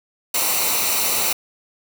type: noise with comb filter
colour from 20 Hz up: white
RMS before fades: -20 dBFS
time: 0.34-1.33 s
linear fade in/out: 5 ms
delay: 0.6 ms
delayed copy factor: -0.65
effects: none